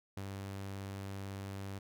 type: tone with ADSR envelope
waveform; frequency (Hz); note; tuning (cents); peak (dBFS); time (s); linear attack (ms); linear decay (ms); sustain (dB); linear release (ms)
sawtooth; 98; G2; 0; -35; 0.17-1.79; 3; 48; -2; 7
effects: none